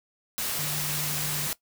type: tone in noise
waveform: sine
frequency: 150 Hz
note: D3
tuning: 37 cents sharp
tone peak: -34 dBFS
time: 0.59-1.47 s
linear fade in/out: 0 ms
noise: white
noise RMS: -30 dBFS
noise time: 0.38-1.53 s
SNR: -7 dB
effects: noise-tail reverb RT60 0.1 s tail -18 dB re dry